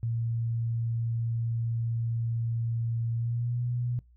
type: tone with pitch glide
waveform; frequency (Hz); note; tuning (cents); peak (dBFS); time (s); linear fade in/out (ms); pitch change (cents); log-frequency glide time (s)
sine; 115.6 to 121.7; A#2 to B2; -14 to -25; -27; 0.03-3.99; 0; +89; 3.13-3.62
effects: noise-tail reverb RT60 0.2 s tail -22 dB re dry + added 60 Hz sine -55 dBFS peak until 4.16 s